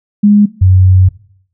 sine tone pair in turn, 206.4 / 93.14 Hz, G#3 / F#2, -10 / +12 cents, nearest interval octave + major second, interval 1378 cents, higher first, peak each -3 dBFS, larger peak neither, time 0.23-0.46 / 0.61-1.09 s, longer second, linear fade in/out 10 ms, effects noise-tail reverb RT60 0.6 s tail -19 dB re dry

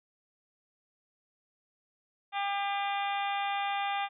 harmonic tone with a mistuned harmonic, 400.4 Hz, G4, 37 cents sharp, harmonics 2 / 3 / 4 / 5 / 6 / 7 / 8 / 9, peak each -31 / -38 / -42 / -41 / -40 / -44 / -47 / -43 dBFS, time 2.32-4.09 s, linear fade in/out 50 ms, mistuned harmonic 9, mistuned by -25 cents, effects none

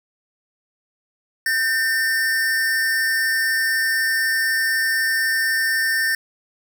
square tone pair together, 1556 / 1808 Hz, G6 / A6, -13 / +47 cents, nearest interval minor third, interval 260 cents, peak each -27 / -19 dBFS, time 1.46-6.15 s, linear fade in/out 2 ms, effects none

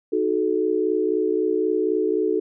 sine chord, D# diminished, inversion none, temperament equal with one note detuned, 311.1 / 370 / 433.9 Hz, D#4 / F#4 / A4, 0 / 0 / -24 cents, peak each -25 / -23 / -22 dBFS, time 0.12-2.4 s, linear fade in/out 10 ms, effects none

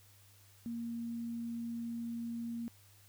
sine tone, 233.1 Hz, A#3, in tune, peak -37 dBFS, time 0.66-2.68 s, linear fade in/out 0 ms, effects added 99 Hz sine -62 dBFS peak until 3.08 s + white hiss -64 dBFS RMS until 3.08 s

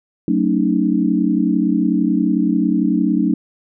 sine chord, D# half-diminished seventh, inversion first, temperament just, 186.68 / 224 / 280 / 311.1 Hz, F#3 / A3 / C#4 / D#4, +16 / +31 / +18 / 0 cents, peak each -19 dBFS, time 0.28-3.34 s, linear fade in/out 2 ms, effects none

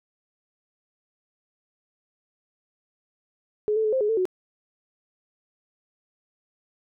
sine tone with pitch steps, 422.8 / 439.9 / 429.9 / 524 / 419.4 / 447 / 369.2 Hz, G#4 / A4 / A4 / C5 / G#4 / A4 / F#4, +31 / 0 / -40 / +2 / +17 / +27 / -4 cents, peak -20 dBFS, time 3.68-4.254 s, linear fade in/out 0 ms, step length 82 ms, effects none

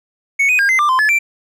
triangle tone with pitch steps, 2217 / 2496 / 1614 / 2066 / 1187 / 1035 / 1720 / 2348 Hz, C#7 / D#7 / G#6 / C7 / D6 / C6 / A6 / D7, 0 / +5 / -50 / -22 / +18 / -19 / -40 / -1 cents, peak -9 dBFS, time 0.39-1.19 s, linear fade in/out 10 ms, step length 100 ms, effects none

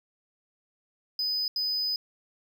triangle tone bursts at uneven times, 5000 Hz, D#8, 8 cents sharp, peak -25 dBFS, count 2, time 1.19-1.48 / 1.56-1.96 s, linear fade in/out 2 ms, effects none

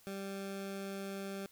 20% pulse tone, 196 Hz, G3, in tune, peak -35 dBFS, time 0.07-1.46 s, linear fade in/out 0 ms, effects white hiss -64 dBFS RMS until 1.51 s

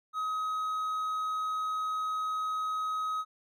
triangle tone, 1267 Hz, D#6, 31 cents sharp, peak -28 dBFS, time 0.13-3.25 s, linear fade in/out 50 ms, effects none

